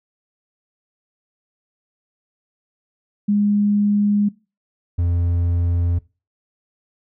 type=tone pair in turn; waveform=sine / triangle; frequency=205.6 / 86.44 Hz; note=G#3 / F2; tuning=-17 / -17 cents; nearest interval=octave + minor third; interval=1500 cents; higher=first; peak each=-14 dBFS; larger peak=neither; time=3.28-4.29 / 4.98-5.99 s; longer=neither; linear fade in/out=10 ms; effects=noise-tail reverb RT60 0.3 s tail -21 dB re dry